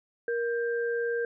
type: tone pair together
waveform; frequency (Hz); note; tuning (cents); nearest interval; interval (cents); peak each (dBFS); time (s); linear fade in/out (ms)
sine; 470 / 1584.5; A#4 / G6; +14 / +18; octave + major sixth; 2104; -27 / -34; 0.28-1.25; 2
effects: none